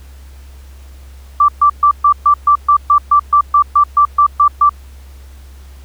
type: tone bursts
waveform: sine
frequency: 1168 Hz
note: D6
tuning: 10 cents flat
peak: -5 dBFS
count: 16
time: 1.4-4.694 s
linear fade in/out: 5 ms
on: 84 ms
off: 130 ms
effects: added 67 Hz sine -33 dBFS peak until 5.84 s + pink hiss -47 dBFS RMS until 5.84 s